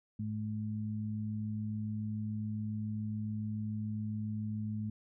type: tone pair together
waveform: sine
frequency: 107.1 / 214.2 Hz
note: A2 / A3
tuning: -46 / -46 cents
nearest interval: octave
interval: 1200 cents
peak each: -37 / -37 dBFS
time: 0.19-4.9 s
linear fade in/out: 5 ms
effects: none